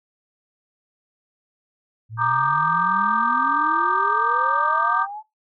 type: exponential sweep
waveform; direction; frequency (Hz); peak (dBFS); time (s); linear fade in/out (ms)
sine; up; 108 to 880; -30; 2.09-5.23; 50
type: chord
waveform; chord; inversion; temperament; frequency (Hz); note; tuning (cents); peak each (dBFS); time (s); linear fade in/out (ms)
sine; Eb major seventh; second; equal with one note detuned; 932.3 / 1174.7 / 1216.1 / 1568; Bb5 / D6 / Eb6 / G6; 0 / 0 / -40 / 0; -23 / -22 / -22 / -25; 2.17-5.07; 50
effects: noise-tail reverb RT60 0.2 s tail -22 dB re dry + tanh soft clip ceiling -6 dBFS